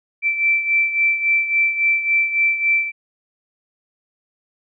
sine beating tone pair, 2334 / 2337.6 Hz, D7 / D7, -11 / -9 cents, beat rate 3.6 Hz, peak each -16 / -22 dBFS, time 0.22-2.92 s, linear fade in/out 50 ms, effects none

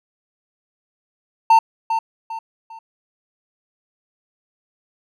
triangle tone with echo, 900 Hz, A5, 39 cents sharp, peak -6 dBFS, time 1.5-1.59 s, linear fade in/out 5 ms, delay 400 ms, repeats 3, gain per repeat -9 dB, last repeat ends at 2.79 s, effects none

